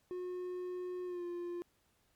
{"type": "tone with pitch glide", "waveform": "triangle", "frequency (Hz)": [361.7, 349.4], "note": ["F#4", "F4"], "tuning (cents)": [-39, 1], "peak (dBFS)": -36, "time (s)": [0.11, 1.62], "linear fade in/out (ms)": 0, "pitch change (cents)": -60, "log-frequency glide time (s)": [1.05, 1.24], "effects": ["pink hiss -74 dBFS RMS until 2.15 s", "MP3 96 kbps"]}